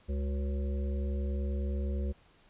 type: harmonic tone with a mistuned harmonic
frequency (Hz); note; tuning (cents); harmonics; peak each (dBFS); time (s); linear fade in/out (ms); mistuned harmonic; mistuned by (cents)
69.4; C#2; +3; 1 / 3 / 5 / 7 / 8; -30 / -40 / -44 / -47 / -48; 0.08-2.13; 20; 5; +94
effects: pink hiss -63 dBFS RMS until 2.49 s + resampled to 8000 Hz